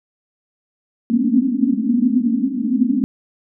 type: band-pass noise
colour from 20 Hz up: white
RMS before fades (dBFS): -17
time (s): 1.1-3.04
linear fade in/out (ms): 0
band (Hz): 220 to 270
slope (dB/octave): 96
effects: none